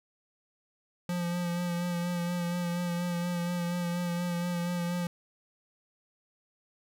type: tone with vibrato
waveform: square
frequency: 174.61 Hz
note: F3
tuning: in tune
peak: -30 dBFS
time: 1.09-5.07 s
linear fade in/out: 2 ms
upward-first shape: sine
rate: 4.2 Hz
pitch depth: 25 cents each way
effects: 12-bit